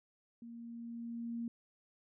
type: tone with level ramp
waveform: sine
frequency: 233.5 Hz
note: A#3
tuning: 3 cents sharp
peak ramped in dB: -47 to -36 dBFS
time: 0.42-1.48 s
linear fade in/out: 2 ms
effects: none